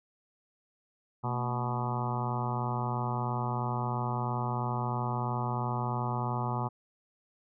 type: harmonic tone with a mistuned harmonic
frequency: 123 Hz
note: B2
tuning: 7 cents flat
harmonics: 1 / 2 / 3 / 4 / 5 / 6 / 7 / 8 / 9 / 10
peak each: -32 / -39 / -42 / -46 / -45 / -40 / -37 / -39 / -41 / -42 dBFS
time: 1.23-6.69 s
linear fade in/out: 20 ms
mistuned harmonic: 2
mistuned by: -100 cents
effects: none